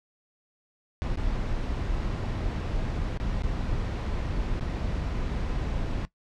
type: noise with dropouts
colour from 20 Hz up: brown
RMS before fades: -29 dBFS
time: 1.02-6.05 s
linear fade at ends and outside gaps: 0 ms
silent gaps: 1.156-1.173 / 3.173-3.2 / 3.42-3.435 / 4.596-4.609 s
effects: noise-tail reverb RT60 0.1 s tail -17 dB re dry + low-pass 5000 Hz 12 dB/octave